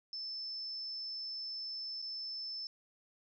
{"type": "tone with dropouts", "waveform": "sine", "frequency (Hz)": 5274, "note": "E8", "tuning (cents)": 0, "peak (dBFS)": -39, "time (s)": [0.13, 2.67], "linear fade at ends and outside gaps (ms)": 1, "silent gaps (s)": [2.018, 2.024], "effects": []}